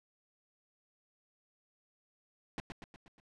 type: noise with echo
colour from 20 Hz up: pink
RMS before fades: -38 dBFS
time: 2.58-2.6 s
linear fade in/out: 0 ms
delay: 120 ms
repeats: 5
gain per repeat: -5 dB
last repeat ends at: 3.2 s
effects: low-pass 4000 Hz 12 dB/octave